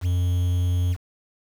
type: tone with quantisation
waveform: triangle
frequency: 89 Hz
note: F2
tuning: 33 cents sharp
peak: -17 dBFS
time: 0.01-0.97 s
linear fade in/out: 50 ms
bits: 7
effects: none